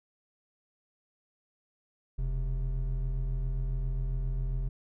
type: tone pair together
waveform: triangle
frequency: 41.37 / 131.5 Hz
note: E1 / C3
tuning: +7 / +9 cents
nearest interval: octave + minor sixth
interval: 2002 cents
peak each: -27 / -34 dBFS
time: 2.18-4.69 s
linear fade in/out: 10 ms
effects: none